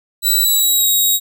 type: tone with pitch glide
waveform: 5% pulse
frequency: 3951 to 3801 Hz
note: B7 to A#7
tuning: 0 to +33 cents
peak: -5 dBFS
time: 0.22-1.2 s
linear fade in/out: 50 ms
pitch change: -67 cents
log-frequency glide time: 0.42-0.89 s
effects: none